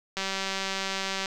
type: click train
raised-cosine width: 0.2 ms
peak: -13 dBFS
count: 211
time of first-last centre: 0.17-1.258 s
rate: 193 Hz
effects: none